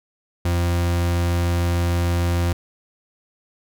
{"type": "tone", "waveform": "40% pulse", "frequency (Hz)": 86.6, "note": "F2", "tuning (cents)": -14, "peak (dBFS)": -17, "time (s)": [0.45, 2.53], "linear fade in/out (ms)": 5, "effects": []}